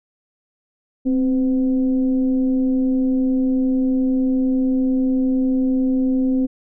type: tone with frequency modulation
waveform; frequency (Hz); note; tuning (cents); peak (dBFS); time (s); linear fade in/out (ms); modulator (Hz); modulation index
sine; 261.6; C4; 0; -15; 1.05-6.47; 20; 246; 0.39
effects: none